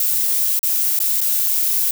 violet noise with dropouts, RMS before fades -18 dBFS, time 0-1.91 s, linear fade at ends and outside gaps 2 ms, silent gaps 0.592-0.63 / 0.991-1.001 / 1.206-1.213 s, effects none

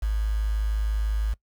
sine tone with quantisation, 53 Hz, G#1, 36 cents sharp, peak -22 dBFS, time 0.02-1.34 s, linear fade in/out 10 ms, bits 7, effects noise-tail reverb RT60 0.1 s tail -21 dB re dry

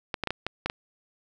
clicks, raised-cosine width 0.3 ms, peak -12 dBFS, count 7, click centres 0.142 / 0.237 / 0.273 / 0.306 / 0.466 / 0.66 / 0.699 s, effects none

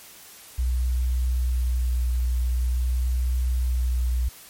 sine tone with vibrato, 61.74 Hz, B1, in tune, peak -20 dBFS, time 0.58-4.29 s, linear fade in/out 10 ms, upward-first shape sine, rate 0.46 Hz, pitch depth 17 cents each way, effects white hiss -46 dBFS RMS until 4.49 s + MP3 64 kbps

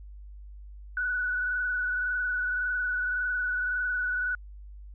sine tone with frequency modulation, 1480 Hz, F#6, in tune, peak -26 dBFS, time 0.97-4.35 s, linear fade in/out 2 ms, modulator 21.8 Hz, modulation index 1.3, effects added 50 Hz sine -42 dBFS peak until 4.94 s

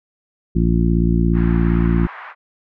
harmonic tone, 57.3 Hz, A#1, 29 cents flat, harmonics 1 / 2 / 3 / 4 / 5 / 6, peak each -17 / -23 / -17 / -22 / -25 / -24 dBFS, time 0.55-2.07 s, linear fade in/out 10 ms
pink band-pass noise, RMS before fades -35 dBFS, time 1.33-2.35 s, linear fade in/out 50 ms, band 900 to 1900 Hz, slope 24 dB/octave
effects none

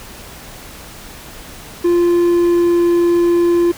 triangle tone with pitch glide, 347.5 to 345.3 Hz, F4 to F4, -9 to -20 cents, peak -8 dBFS, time 1.84-3.72 s, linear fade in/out 10 ms, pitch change -11 cents, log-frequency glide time 1.96-2.86 s, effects pink hiss -35 dBFS RMS until 3.77 s

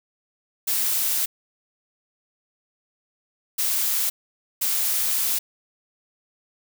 blue noise bursts at uneven times, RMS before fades -23 dBFS, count 3, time 0.67-1.26 / 3.58-4.1 / 4.61-5.39 s, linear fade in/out 10 ms, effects none

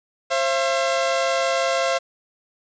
sawtooth tone pair together, 533 / 677.7 Hz, C5 / E5, +32 / +48 cents, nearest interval major third, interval 416 cents, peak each -18 dBFS, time 0.3-1.99 s, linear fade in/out 20 ms, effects resampled to 16000 Hz + 7-bit

